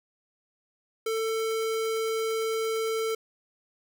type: tone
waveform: square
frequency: 445.6 Hz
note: A4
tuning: 22 cents sharp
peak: -27 dBFS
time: 1.06-3.15 s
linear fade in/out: 5 ms
effects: none